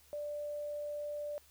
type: tone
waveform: sine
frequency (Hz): 589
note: D5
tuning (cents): +5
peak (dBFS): -37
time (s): 0.13-1.38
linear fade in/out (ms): 0
effects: added 73 Hz sine -68 dBFS peak until 1.5 s + white hiss -64 dBFS RMS until 1.5 s